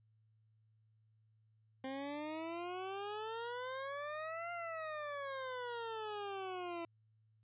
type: exponential two-way sweep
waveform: 20% pulse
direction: up then down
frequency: 261.6 to 698.5 to 333.5 Hz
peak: -36 dBFS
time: 1.84-6.85 s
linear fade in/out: 2 ms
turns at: 4.52 s
effects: added 109 Hz sine -69 dBFS peak until 7.43 s + resampled to 8000 Hz